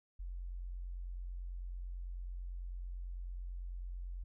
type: tone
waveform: sine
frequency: 44.53 Hz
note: F1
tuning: 34 cents sharp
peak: -40 dBFS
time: 0.19-4.24 s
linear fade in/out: 10 ms
effects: none